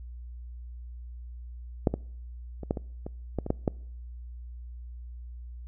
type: clicks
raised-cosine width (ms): 2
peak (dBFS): -8 / -15 / -24 / -12 / -20 / -22 / -15 / -20 / -11 / -10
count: 10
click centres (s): 1.872 / 1.94 / 2.633 / 2.709 / 2.772 / 3.065 / 3.387 / 3.464 / 3.504 / 3.678
effects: noise-tail reverb RT60 0.7 s tail -26 dB re dry + added 60 Hz sine -39 dBFS peak until 5.67 s